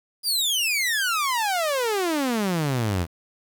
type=exponential sweep; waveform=sawtooth; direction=down; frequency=4947 to 80.6 Hz; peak=-18 dBFS; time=0.23-3.07 s; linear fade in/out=50 ms; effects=8-bit